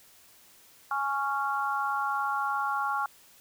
sine chord, Db major, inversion second, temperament just, 831.5 / 1108.7 / 1385.9 Hz, Ab5 / Db6 / F6, +2 / 0 / -14 cents, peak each -31 dBFS, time 0.91-3.06 s, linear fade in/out 2 ms, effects white hiss -57 dBFS RMS until 3.4 s

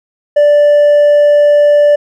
sine tone with hard clipping, 586 Hz, D5, 4 cents flat, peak -5 dBFS, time 0.36-1.96 s, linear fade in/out 10 ms, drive 2 dB, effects none

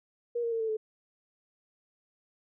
sine tone with pitch steps, 475.7 / 465.1 / 454.7 / 444.6 / 434.7 Hz, A#4 / A#4 / A#4 / A4 / A4, +35 / -4 / -43 / +18 / -21 cents, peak -28 dBFS, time 0.35-0.77 s, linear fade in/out 10 ms, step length 84 ms, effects none

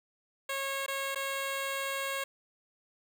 10% pulse tone with dropouts, 546 Hz, C#5, 26 cents flat, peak -24 dBFS, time 0.49-2.24 s, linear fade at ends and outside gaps 5 ms, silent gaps 0.863-0.88 / 1.148-1.157 s, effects 11-bit

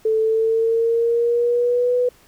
sine tone with pitch glide, 440 to 493.9 Hz, A4 to B4, 0 to 0 cents, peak -15 dBFS, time 0.05-2.09 s, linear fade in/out 5 ms, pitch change +200 cents, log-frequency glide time 0.2-1.95 s, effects pink hiss -53 dBFS RMS until 2.27 s

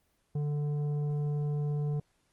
sine tone with tanh clipping, 147.1 Hz, D3, 3 cents sharp, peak -30 dBFS, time 0.35-2 s, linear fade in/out 5 ms, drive 9 dB, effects pink hiss -73 dBFS RMS until 2.32 s + Opus 24 kbps

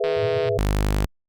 sine chord, E major, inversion first, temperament equal, 415.3 / 493.9 / 659.3 Hz, G#4 / B4 / E5, 0 / 0 / 0 cents, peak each -23 / -24 / -26 dBFS, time 0-0.58 s, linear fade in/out 10 ms
click train, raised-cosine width 0.3 ms, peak -16 dBFS, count 70, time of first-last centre 0.04-0.488 s, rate 154 Hz
pink band-pass noise, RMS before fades -32 dBFS, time 0.16-0.59 s, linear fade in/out 10 ms, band 100 to 120 Hz, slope 96 dB/octave
sawtooth tone, 50.6 Hz, G#1, 44 cents flat, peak -15 dBFS, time 0.58-1.06 s, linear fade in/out 10 ms
effects Opus 48 kbps

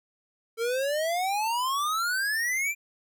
square exponential sweep, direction up, 446.4 to 2400 Hz, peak -26 dBFS, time 0.57-2.75 s, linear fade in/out 50 ms, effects none

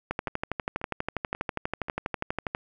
two click trains, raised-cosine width 0.5 ms, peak -13 / -23 dBFS, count 31 / 4, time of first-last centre 0.11-2.549 / 0.28-1.884 s, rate 12.3 / 1.87 Hz, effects none

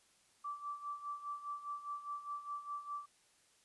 sine tone with tremolo, 1164 Hz, D6, 16 cents flat, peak -38 dBFS, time 0.44-3.06 s, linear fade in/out 10 ms, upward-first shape sine, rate 4.9 Hz, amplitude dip 75%, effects white hiss -70 dBFS RMS until 3.64 s + resampled to 24000 Hz

